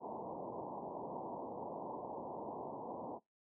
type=low-pass noise; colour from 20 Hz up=white; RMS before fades=-44 dBFS; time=0-3.2 s; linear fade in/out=50 ms; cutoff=1000 Hz; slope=96 dB/octave; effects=noise-tail reverb RT60 0.2 s tail -25 dB re dry + high-pass 200 Hz 12 dB/octave